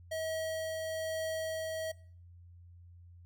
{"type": "tone with tremolo", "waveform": "square", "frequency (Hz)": 640, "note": "D#5", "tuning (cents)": 49, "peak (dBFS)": -34, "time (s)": [0.11, 1.92], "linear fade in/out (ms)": 10, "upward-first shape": "triangle", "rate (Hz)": 1.1, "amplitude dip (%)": 25, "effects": ["noise-tail reverb RT60 0.5 s tail -21 dB re dry", "added 87 Hz sine -52 dBFS peak until 3.25 s"]}